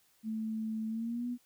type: tone with pitch glide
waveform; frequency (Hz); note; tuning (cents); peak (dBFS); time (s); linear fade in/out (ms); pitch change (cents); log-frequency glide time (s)
sine; 220 to 244.1; A3 to B3; 0 to -20; -33; 0.23-1.38; 50; +180; 0.88-1.27
effects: white hiss -69 dBFS RMS until 1.45 s